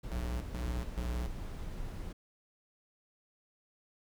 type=noise; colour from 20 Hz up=brown; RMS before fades=-41 dBFS; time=0.03-2.13 s; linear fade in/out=10 ms
type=tone bursts; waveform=square; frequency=60.4 Hz; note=B1; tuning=38 cents flat; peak=-35 dBFS; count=3; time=0.11-1.27 s; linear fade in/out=5 ms; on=300 ms; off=130 ms
effects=none